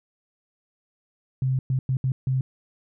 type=tone bursts at uneven times; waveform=sine; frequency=130.81 Hz; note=C3; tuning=in tune; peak=-20 dBFS; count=5; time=1.42-1.59 / 1.7-1.79 / 1.89-1.97 / 2.04-2.12 / 2.27-2.41 s; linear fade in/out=2 ms; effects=none